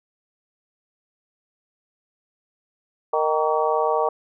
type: harmonic tone with a mistuned harmonic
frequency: 155 Hz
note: D#3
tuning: 6 cents flat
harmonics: 3 / 4 / 5 / 6 / 7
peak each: -23 / -24 / -25 / -26 / -26 dBFS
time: 3.13-4.09 s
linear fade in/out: 5 ms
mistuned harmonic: 7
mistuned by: +75 cents
effects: none